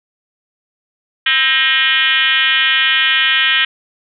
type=tone with frequency modulation; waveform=sine; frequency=2437 Hz; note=D#7; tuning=37 cents flat; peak=-10 dBFS; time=1.26-3.65 s; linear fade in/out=5 ms; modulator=282 Hz; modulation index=3.3; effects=none